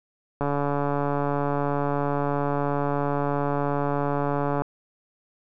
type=click train; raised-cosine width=1 ms; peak=-12 dBFS; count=603; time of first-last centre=0.41-4.62 s; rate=143 Hz; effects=none